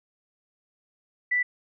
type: tone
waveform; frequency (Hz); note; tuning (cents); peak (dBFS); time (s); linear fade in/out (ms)
sine; 1975.5; B6; 0; -21; 1.31-1.43; 10
effects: none